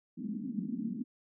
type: band-pass noise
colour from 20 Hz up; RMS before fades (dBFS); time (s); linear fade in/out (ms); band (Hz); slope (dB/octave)
pink; -37; 0.17-1.04; 20; 200 to 260; 48
effects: none